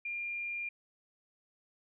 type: tone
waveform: sine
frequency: 2400 Hz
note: D7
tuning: 37 cents sharp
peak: -35 dBFS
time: 0.05-0.69 s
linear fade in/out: 5 ms
effects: none